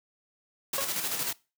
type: noise with tremolo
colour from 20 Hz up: white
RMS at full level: -30 dBFS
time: 0.73-1.33 s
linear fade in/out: 5 ms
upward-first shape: square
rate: 13 Hz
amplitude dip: 40%
type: tone with exponential decay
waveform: 25% pulse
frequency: 550 Hz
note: C#5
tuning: 14 cents flat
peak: -22 dBFS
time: 0.78-0.91 s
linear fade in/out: 1 ms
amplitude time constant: 27 ms
effects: noise-tail reverb RT60 0.3 s tail -22 dB re dry + high-pass 100 Hz 12 dB/octave